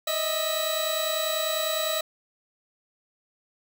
sawtooth tone cluster, 616 / 646 / 3925 Hz, D#5 / E5 / B7, -17 / -35 / -11 cents, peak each -26 dBFS, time 0.07-2.01 s, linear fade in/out 5 ms, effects none

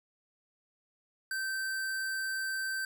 square tone, 1553 Hz, G6, 17 cents flat, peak -33 dBFS, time 1.31-2.85 s, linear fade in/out 2 ms, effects none

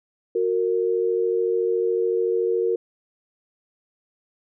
sine tone pair together, 366.4 / 460.2 Hz, F#4 / A#4, -17 / -22 cents, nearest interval major third, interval 395 cents, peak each -23 / -21 dBFS, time 0.35-2.76 s, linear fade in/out 5 ms, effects none

